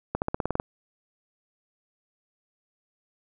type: accelerating click train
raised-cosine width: 1 ms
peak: -12 dBFS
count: 9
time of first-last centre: 0.15-0.599 s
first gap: 69 ms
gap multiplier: 0.94
effects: none